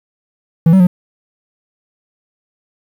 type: tone with pitch steps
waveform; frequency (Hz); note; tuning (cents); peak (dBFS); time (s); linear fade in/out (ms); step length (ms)
triangle; 164.2 / 190.3 / 179.5; E3 / F#3 / F3; -6 / +49 / +48; -3; 0.66-0.87; 5; 70
effects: 7-bit